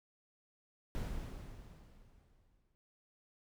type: noise with exponential decay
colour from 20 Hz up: brown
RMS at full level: -37 dBFS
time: 0.95-2.75 s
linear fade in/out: 0 ms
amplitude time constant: 390 ms
effects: none